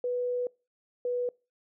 sine tone pair in turn, 492.6 / 490.8 Hz, B4 / B4, -5 / -11 cents, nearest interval unison, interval 6 cents, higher first, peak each -27 dBFS, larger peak neither, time 0.04-0.47 / 1.05-1.29 s, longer first, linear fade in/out 2 ms, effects noise-tail reverb RT60 0.3 s tail -25 dB re dry

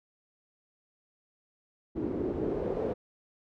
white noise with low-pass filter sweep, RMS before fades -32 dBFS, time 1.95-2.94 s, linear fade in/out 20 ms, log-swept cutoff 320 to 490 Hz, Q 3.7, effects none

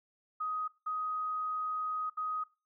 sine tone bursts at uneven times, 1254 Hz, D#6, 13 cents sharp, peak -32 dBFS, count 3, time 0.4-0.68 / 0.86-2.1 / 2.17-2.44 s, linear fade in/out 10 ms, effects noise-tail reverb RT60 0.3 s tail -20 dB re dry

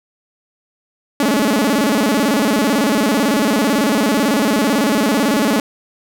sawtooth tone with vibrato, 246.9 Hz, B3, in tune, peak -9 dBFS, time 1.2-5.6 s, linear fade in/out 2 ms, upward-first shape square, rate 18 Hz, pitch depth 250 cents each way, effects none

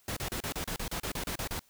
pink noise bursts, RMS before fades -35 dBFS, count 13, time 0.08-1.594 s, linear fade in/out 2 ms, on 86 ms, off 33 ms, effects white hiss -65 dBFS RMS until 1.69 s

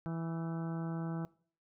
harmonic tone with a mistuned harmonic, 164.81 Hz, E3, in tune, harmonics 1 / 2 / 3 / 4 / 5 / 6 / 7 / 8 / 9, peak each -36 / -43 / -51 / -49 / -51 / -56 / -57 / -53 / -57 dBFS, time 0.06-1.25 s, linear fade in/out 0 ms, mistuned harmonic 9, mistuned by +46 cents, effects noise-tail reverb RT60 0.5 s tail -22 dB re dry

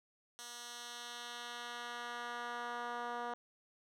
10% pulse tone with band-pass filter sweep, 240 Hz, B3, 49 cents flat, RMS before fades -44 dBFS, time 0.39-3.34 s, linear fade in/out 0 ms, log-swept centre 6300 to 850 Hz, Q 0.87, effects none

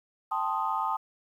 sine chord, A half-diminished seventh, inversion third, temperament equal, 784 / 880 / 1046.5 / 1244.5 Hz, G5 / A5 / C6 / Eb6, 0 / 0 / 0 / 0 cents, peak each -34 / -30 / -33 / -31 dBFS, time 0.31-0.97 s, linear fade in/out 10 ms, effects tanh soft clip ceiling -16 dBFS + 10-bit

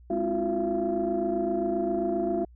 sine tone cluster, 208 / 263.7 / 330.9 / 358.5 / 679 Hz, G#3 / C4 / E4 / F4 / F5, +3 / +14 / +7 / +45 / -49 cents, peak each -33 / -34 / -30 / -28 / -29 dBFS, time 0.1-2.45 s, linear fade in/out 5 ms, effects tanh soft clip ceiling -17 dBFS + added 60 Hz sine -49 dBFS peak until 2.55 s

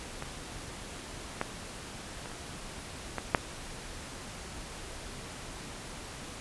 clicks, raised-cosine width 0.5 ms, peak -21 / -14 / -26 / -28 / -17 / -6 dBFS, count 6, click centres 0.224 / 1.414 / 2.258 / 2.316 / 3.183 / 3.348 s, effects pink hiss -43 dBFS RMS until 6.4 s + resampled to 24000 Hz

